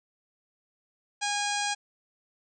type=harmonic tone with a mistuned harmonic; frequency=819 Hz; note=G#5; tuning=24 cents flat; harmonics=1 / 2 / 3 / 4 / 5 / 6 / 7 / 8 / 9 / 10; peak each=-31 / -34 / -36 / -37 / -38 / -39 / -39 / -40 / -41 / -41 dBFS; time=1.21-1.75 s; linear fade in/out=20 ms; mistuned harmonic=7; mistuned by=+22 cents; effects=none